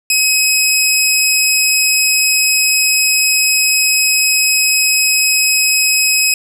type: tone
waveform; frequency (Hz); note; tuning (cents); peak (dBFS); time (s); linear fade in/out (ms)
15% pulse; 2546; D#7; +39; -3; 0.1-6.34; 2
effects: none